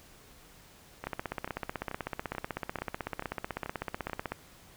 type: two click trains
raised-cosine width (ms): 0.5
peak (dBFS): -18 / -22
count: 53 / 8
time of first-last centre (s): 1.07-4.32 / 1.04-4.097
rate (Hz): 16 / 2.29
effects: pink hiss -56 dBFS RMS until 4.76 s